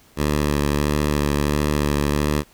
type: tone with vibrato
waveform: 10% pulse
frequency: 73.42 Hz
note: D2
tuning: in tune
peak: -10 dBFS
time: 0.16-2.44 s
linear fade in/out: 50 ms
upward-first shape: sine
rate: 1.5 Hz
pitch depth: 23 cents each way
effects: pink hiss -53 dBFS RMS until 2.53 s